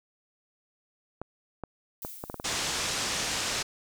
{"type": "clicks", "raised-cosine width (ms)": 1, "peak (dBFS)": -21, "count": 7, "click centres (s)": [1.216, 1.637, 2.049, 2.239, 2.299, 2.343, 2.399]}
{"type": "noise with exponential decay", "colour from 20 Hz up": "violet", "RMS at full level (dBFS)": -39, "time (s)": [2.02, 3.08], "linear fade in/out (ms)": 1, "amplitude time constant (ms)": 230}
{"type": "low-pass noise", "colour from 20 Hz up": "white", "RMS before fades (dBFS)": -31, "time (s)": [2.44, 3.63], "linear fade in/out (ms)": 10, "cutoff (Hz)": 7400, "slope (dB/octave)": 24}
{"effects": []}